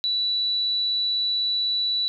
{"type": "tone", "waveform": "sine", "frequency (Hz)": 3948, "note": "B7", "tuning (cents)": -1, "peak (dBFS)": -21, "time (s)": [0.04, 2.08], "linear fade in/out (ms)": 0, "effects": []}